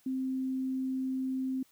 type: tone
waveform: sine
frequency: 261.6 Hz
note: C4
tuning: in tune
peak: -30 dBFS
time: 0.06-1.63 s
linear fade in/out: 5 ms
effects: white hiss -66 dBFS RMS until 1.71 s